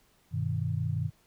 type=chord; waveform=sine; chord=G augmented; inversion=none; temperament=equal; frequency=98 / 123.47 / 155.56 Hz; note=G2 / B2 / D#3; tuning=0 / 0 / 0 cents; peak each=-32 dBFS; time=0.31-1.11 s; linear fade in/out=50 ms; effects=pink hiss -66 dBFS RMS until 1.26 s